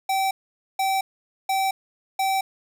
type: tone bursts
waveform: square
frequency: 772 Hz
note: G5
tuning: 27 cents flat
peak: -21 dBFS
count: 4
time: 0.09-2.41 s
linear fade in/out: 5 ms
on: 220 ms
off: 480 ms
effects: none